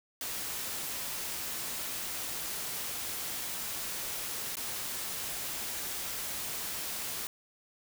white noise with dropouts, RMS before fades -37 dBFS, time 0.21-7.27 s, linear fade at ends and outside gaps 1 ms, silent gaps 4.555-4.569 s, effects none

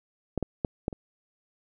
clicks, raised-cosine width 2 ms, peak -14 / -15 / -12 / -13 / -24 dBFS, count 5, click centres 0.377 / 0.427 / 0.648 / 0.881 / 0.928 s, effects none

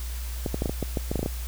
clicks, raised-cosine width 2 ms, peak -13 dBFS, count 12, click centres 0.462 / 0.544 / 0.621 / 0.658 / 0.695 / 0.827 / 0.972 / 1.115 / 1.157 / 1.193 / 1.23 / 1.261 s, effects added 60 Hz sine -30 dBFS peak until 1.47 s + white hiss -42 dBFS RMS until 1.47 s

